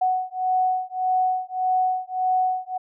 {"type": "beating tone pair", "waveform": "sine", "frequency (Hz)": [741, 742.7], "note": ["F#5", "F#5"], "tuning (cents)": [2, 6], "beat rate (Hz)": 1.7, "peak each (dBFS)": -23, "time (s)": [0.01, 2.78], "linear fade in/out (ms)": 10, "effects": []}